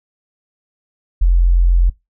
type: tone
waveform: sine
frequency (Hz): 43.65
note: F1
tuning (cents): 0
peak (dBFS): -8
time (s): 1.21-1.9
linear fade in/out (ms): 10
effects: noise-tail reverb RT60 0.2 s tail -22 dB re dry